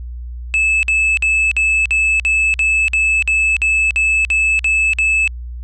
triangle tone bursts, 2611 Hz, E7, 17 cents flat, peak -10 dBFS, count 14, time 0.54-5.276 s, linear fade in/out 0 ms, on 290 ms, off 52 ms, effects added 60 Hz sine -25 dBFS peak until 5.63 s + resampled to 22050 Hz

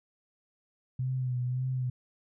sine tone with vibrato, 126.9 Hz, B2, 47 cents sharp, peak -28 dBFS, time 0.99-1.9 s, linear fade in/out 5 ms, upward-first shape sine, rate 1.8 Hz, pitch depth 42 cents each way, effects none

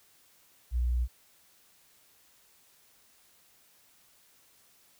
sine tone, 60.6 Hz, B1, 32 cents flat, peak -25 dBFS, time 0.71-1.08 s, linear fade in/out 50 ms, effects white hiss -63 dBFS RMS until 4.99 s

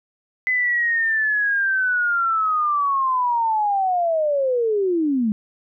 sine linear sweep, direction down, 2029 to 204.2 Hz, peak -17 dBFS, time 0.47-5.32 s, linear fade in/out 0 ms, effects none

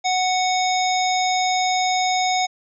harmonic tone, 740 Hz, F#5, in tune, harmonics 1 / 3 / 5 / 7 / 9, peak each -19 / -26 / -27 / -30 / -29 dBFS, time 0.04-2.47 s, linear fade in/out 20 ms, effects none

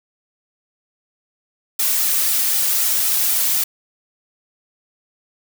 blue noise with flanger, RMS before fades -18 dBFS, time 1.79-3.64 s, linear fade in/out 5 ms, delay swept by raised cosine 1.8 to 3 ms, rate 3.9 Hz, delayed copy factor -0.65, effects none

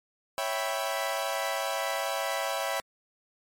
sawtooth chord, C# half-diminished seventh, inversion none, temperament equal, 554.4 / 659.3 / 784 / 987.8 Hz, C#5 / E5 / G5 / B5, 0 / 0 / 0 / 0 cents, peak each -30 / -29 / -31 / -32 dBFS, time 0.38-2.8 s, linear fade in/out 0 ms, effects MP3 64 kbps

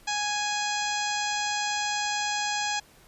harmonic tone with a mistuned harmonic, 830.6 Hz, G#5, in tune, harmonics 1 / 2 / 3 / 4 / 5 / 6 / 7 / 8 / 9, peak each -30 / -33 / -35 / -36 / -37 / -38 / -38 / -39 / -40 dBFS, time 0.07-2.8 s, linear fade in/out 10 ms, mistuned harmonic 7, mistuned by +38 cents, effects pink hiss -56 dBFS RMS until 3.07 s + resampled to 32000 Hz

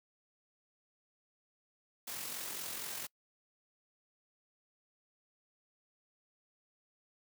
white noise with amplitude modulation, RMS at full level -40 dBFS, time 2.07-3.07 s, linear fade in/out 10 ms, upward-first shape sine, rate 44.3 Hz, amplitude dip 40%, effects noise-tail reverb RT60 0.1 s tail -25 dB re dry + high-pass 100 Hz 12 dB/octave

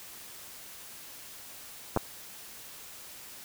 clicks, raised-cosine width 1 ms, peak -12 dBFS, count 2, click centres 1.964 / 1.973 s, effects white hiss -47 dBFS RMS until 3.44 s

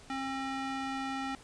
square tone with band-pass filter, 268.3 Hz, C4, 44 cents sharp, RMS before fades -36 dBFS, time 0.1-1.35 s, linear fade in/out 0 ms, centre 1400 Hz, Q 0.58, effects pink hiss -55 dBFS RMS until 1.43 s + resampled to 22050 Hz

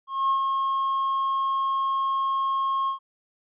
triangle tone with ADSR envelope, 1080 Hz, C#6, 45 cents flat, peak -16 dBFS, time 0.07-2.99 s, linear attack 230 ms, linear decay 87 ms, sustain -4 dB, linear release 110 ms, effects tanh soft clip ceiling -14 dBFS + resampled to 8000 Hz

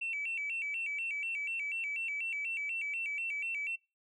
sine tone with vibrato, 2489 Hz, D#7, in tune, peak -33 dBFS, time 0.01-3.76 s, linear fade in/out 10 ms, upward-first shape square, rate 4.1 Hz, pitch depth 140 cents each way, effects noise-tail reverb RT60 0.3 s tail -24 dB re dry + tanh soft clip ceiling -29 dBFS

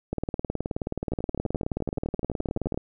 two click trains, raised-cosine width 2 ms, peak -14 / -17 dBFS, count 51 / 20, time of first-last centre 0.13-2.776 / 1.12-2.744 s, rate 18.9 / 11.7 Hz, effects none

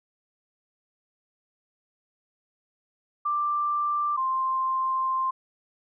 sine tone pair in turn, 1180 / 1049 Hz, D6 / C6, +8 / +4 cents, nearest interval major second, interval 204 cents, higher first, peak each -23 dBFS, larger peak neither, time 3.25-4.17 / 4.17-5.31 s, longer second, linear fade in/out 10 ms, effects none

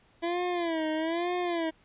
25% pulse tone with vibrato, 334.1 Hz, E4, 23 cents sharp, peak -24 dBFS, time 0.22-1.71 s, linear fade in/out 20 ms, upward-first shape sine, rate 1.1 Hz, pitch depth 120 cents each way, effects pink hiss -63 dBFS RMS until 1.84 s + resampled to 8000 Hz

